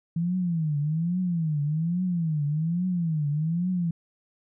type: tone with vibrato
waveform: sine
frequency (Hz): 163.3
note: E3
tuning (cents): -16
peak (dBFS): -23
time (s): 0.16-3.91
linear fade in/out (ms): 5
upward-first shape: triangle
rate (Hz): 1.2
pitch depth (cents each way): 230
effects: none